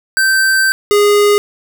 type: tone pair in turn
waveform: square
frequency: 1555 / 411.9 Hz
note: G6 / G#4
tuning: -14 / -14 cents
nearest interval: octave + major seventh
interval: 2300 cents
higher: first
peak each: -10 / -8 dBFS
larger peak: second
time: 0.17-0.72 / 0.91-1.38 s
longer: first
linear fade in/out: 0 ms
effects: none